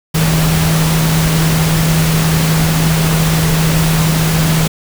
sine tone in noise, 160 Hz, D#3, 49 cents sharp, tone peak -11 dBFS, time 0.14-4.68 s, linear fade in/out 10 ms, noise pink, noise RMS -17 dBFS, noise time 0.14-4.68 s, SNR +3 dB, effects none

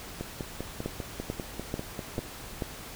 two click trains, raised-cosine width 2 ms, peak -20 / -17 dBFS, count 11 / 5, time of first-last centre 0.21-2.19 / 0.86-2.622 s, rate 5.05 / 2.27 Hz, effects pink hiss -43 dBFS RMS until 2.95 s

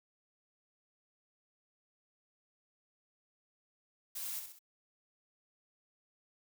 blue noise with echo, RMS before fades -41 dBFS, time 4.15-4.4 s, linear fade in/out 10 ms, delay 64 ms, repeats 3, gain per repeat -6 dB, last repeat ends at 4.592 s, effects none

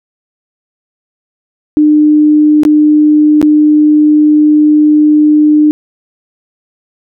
sine tone with dropouts, 301.7 Hz, D4, 47 cents sharp, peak -3 dBFS, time 1.77-5.71 s, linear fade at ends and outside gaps 0 ms, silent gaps 2.634-2.651 / 3.415-3.427 s, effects none

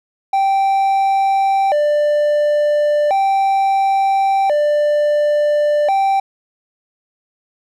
triangle tone with vibrato, 680 Hz, F5, 46 cents flat, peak -10 dBFS, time 0.33-6.2 s, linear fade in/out 5 ms, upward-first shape square, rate 0.36 Hz, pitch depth 240 cents each way, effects none

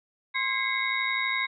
sine tone cluster, 1051 / 1635 / 2066 / 2178 / 3787 Hz, C6 / G#6 / C7 / C#7 / A#7, +7 / -28 / -22 / -31 / +27 cents, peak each -33 / -35 / -30 / -29 / -34 dBFS, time 0.34-1.47 s, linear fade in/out 20 ms, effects none

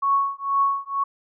sine tone with tremolo, 1108 Hz, C#6, 1 cent flat, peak -15 dBFS, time 0.02-1.04 s, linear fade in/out 10 ms, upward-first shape triangle, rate 2.1 Hz, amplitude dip 100%, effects none

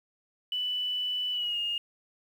sine tone with pitch glide, 2980 to 2841 Hz, F#7 to F7, +12 to +29 cents, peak -28 dBFS, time 0.52-1.78 s, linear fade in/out 2 ms, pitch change -83 cents, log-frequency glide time 1.32-1.58 s, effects 9-bit

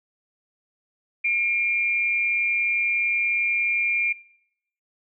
sine tone pair together, 2173 / 2384 Hz, C#7 / D7, -35 / +25 cents, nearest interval major second, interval 160 cents, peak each -29 / -20 dBFS, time 1.24-4.13 s, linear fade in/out 10 ms, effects noise-tail reverb RT60 0.8 s tail -23 dB re dry

